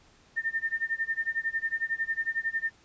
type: tone with tremolo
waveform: sine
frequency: 1809 Hz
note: A6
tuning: 48 cents sharp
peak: -24 dBFS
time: 0.36-2.71 s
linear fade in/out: 20 ms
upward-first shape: sine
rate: 11 Hz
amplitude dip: 95%
effects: pink hiss -60 dBFS RMS until 2.84 s + resampled to 16000 Hz